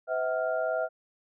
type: tone cluster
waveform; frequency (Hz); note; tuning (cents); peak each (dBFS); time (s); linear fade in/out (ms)
sine; 509 / 646 / 749 / 1397; C5 / E5 / F#5 / F6; -48 / -35 / +21 / 0; -33 / -28 / -36 / -35; 0.07-0.89; 50
effects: none